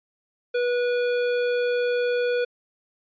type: tone with tanh clipping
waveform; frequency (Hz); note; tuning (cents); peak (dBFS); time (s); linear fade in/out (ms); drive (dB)
sine; 487.9; B4; -21; -23; 0.54-2.45; 10; 18
effects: resampled to 11025 Hz